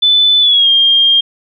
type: tone with pitch glide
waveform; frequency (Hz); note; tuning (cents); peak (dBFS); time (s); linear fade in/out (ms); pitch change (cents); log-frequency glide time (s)
sine; 3503 to 3212; A7 to G7; -8 to +41; -6; 0.02-1.21; 10; -151; 0.4-0.69
effects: none